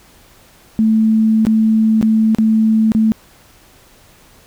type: tone with dropouts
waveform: sine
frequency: 220 Hz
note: A3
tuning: in tune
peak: -9 dBFS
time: 0.79-3.12 s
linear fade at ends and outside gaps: 0 ms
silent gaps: 1.451-1.468 / 2.013-2.027 / 2.348-2.385 / 2.919-2.949 s
effects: pink hiss -47 dBFS RMS until 4.46 s